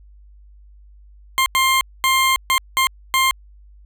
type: tone bursts at uneven times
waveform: 20% pulse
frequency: 1057 Hz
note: C6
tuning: 17 cents sharp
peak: -9 dBFS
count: 6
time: 1.38-1.46 / 1.55-1.81 / 2.04-2.36 / 2.5-2.58 / 2.77-2.87 / 3.14-3.31 s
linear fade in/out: 0 ms
effects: added 50 Hz sine -43 dBFS peak until 3.85 s